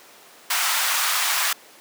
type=high-pass noise; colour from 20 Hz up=pink; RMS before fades=-22 dBFS; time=0.5-1.53 s; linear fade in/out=5 ms; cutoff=930 Hz; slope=24 dB/octave; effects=pink hiss -47 dBFS RMS until 1.8 s + high-pass 400 Hz 12 dB/octave